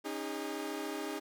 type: chord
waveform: sawtooth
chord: C# suspended second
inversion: none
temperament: equal with one note detuned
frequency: 277.2 / 311.1 / 405.6 Hz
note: C#4 / D#4 / G#4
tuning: 0 / 0 / -41 cents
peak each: -39 / -36 / -37 dBFS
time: 0.04-1.2 s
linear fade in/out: 20 ms
effects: none